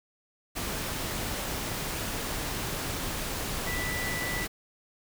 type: tone in noise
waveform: sine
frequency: 1975.5 Hz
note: B6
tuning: in tune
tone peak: -33 dBFS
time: 3.66-4.46 s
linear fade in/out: 20 ms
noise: pink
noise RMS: -33 dBFS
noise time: 0.55-4.48 s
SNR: -3 dB
effects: none